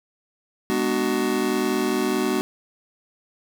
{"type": "chord", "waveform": "square", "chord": "G# half-diminished seventh", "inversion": "none", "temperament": "just", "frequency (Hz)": [207.7, 249.2, 299, 373.8], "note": ["G#3", "B3", "D4", "F#4"], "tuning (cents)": [0, 16, 31, 18], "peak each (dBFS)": [-29, -27, -28, -25], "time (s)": [0.7, 2.41], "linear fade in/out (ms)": 0, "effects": []}